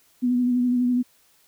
sine tone with vibrato, 246.9 Hz, B3, in tune, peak -18 dBFS, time 0.22-1.03 s, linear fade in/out 20 ms, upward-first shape sine, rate 12 Hz, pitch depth 28 cents each way, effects white hiss -60 dBFS RMS until 1.47 s

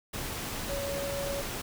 sine tone in noise, 560 Hz, C#5, 18 cents sharp, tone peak -33 dBFS, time 0.69-1.42 s, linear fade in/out 10 ms, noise pink, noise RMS -36 dBFS, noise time 0.13-1.62 s, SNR 0 dB, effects none

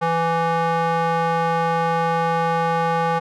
square tone with band-pass filter, 166.3 Hz, E3, 16 cents sharp, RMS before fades -20 dBFS, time 0.01-3.2 s, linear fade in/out 20 ms, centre 910 Hz, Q 1.7, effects none

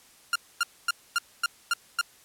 sawtooth tone bursts, 1398 Hz, F6, 1 cent sharp, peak -18 dBFS, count 7, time 0.33-2.012 s, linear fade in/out 2 ms, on 26 ms, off 250 ms, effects white hiss -56 dBFS RMS until 2.24 s + low-pass 12000 Hz 12 dB/octave

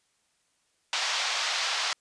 white band-pass noise, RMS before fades -29 dBFS, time 0.93-1.93 s, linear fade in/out 0 ms, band 680 to 5400 Hz, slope 24 dB/octave, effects white hiss -71 dBFS RMS until 2 s + resampled to 22050 Hz

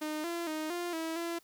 sawtooth tone with pitch steps, 306.5 / 341 / 310.9 / 349.1 / 324.4 / 338.4 Hz, D#4 / F4 / D#4 / F4 / E4 / E4, -26 / -41 / -1 / -1 / -28 / +45 cents, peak -30 dBFS, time 0.01-1.39 s, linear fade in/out 10 ms, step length 230 ms, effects white hiss -65 dBFS RMS until 1.43 s

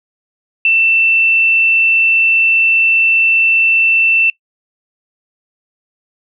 sine tone, 2675 Hz, E7, 25 cents sharp, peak -8 dBFS, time 0.65-4.3 s, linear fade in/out 2 ms, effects noise-tail reverb RT60 0.1 s tail -23 dB re dry

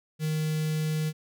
square tone with notch filter, 155.4 Hz, D#3, 2 cents flat, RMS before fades -28 dBFS, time 0.19-1.13 s, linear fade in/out 50 ms, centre 910 Hz, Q 0.57, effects none

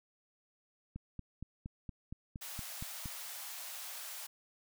click train, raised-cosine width 5 ms, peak -30 dBFS, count 10, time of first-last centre 0.96-3.058 s, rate 4.29 Hz
white high-pass noise, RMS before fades -45 dBFS, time 2.41-4.27 s, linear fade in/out 10 ms, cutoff 570 Hz, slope 48 dB/octave
effects none

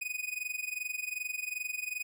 45% pulse tone with amplitude modulation, 2489 Hz, D#7, in tune, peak -31 dBFS, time 0.01-2.03 s, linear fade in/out 10 ms, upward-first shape sine, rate 22.6 Hz, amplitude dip 85%, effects none

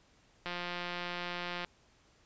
click train, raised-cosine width 0.3 ms, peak -22 dBFS, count 210, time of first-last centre 0.46-1.647 s, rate 176 Hz, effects pink hiss -66 dBFS RMS until 2.25 s + resampled to 16000 Hz

